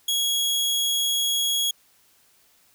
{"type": "tone", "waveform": "sawtooth", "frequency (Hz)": 3322, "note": "G#7", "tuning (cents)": 0, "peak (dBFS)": -18, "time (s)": [0.08, 1.71], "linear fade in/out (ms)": 5, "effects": ["white hiss -60 dBFS RMS until 2.74 s"]}